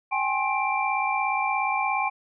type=tone cluster; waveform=sine; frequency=779 / 836 / 1065 / 2355 Hz; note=G5 / G#5 / C6 / D7; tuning=-11 / +11 / +30 / +4 cents; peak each=-28 dBFS; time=0.11-2.1 s; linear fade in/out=20 ms; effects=none